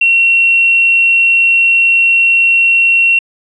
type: tone with tanh clipping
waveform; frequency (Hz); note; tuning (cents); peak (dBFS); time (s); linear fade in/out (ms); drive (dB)
triangle; 2729; F7; -41; -6; 0.01-3.19; 5; 3
effects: resampled to 24000 Hz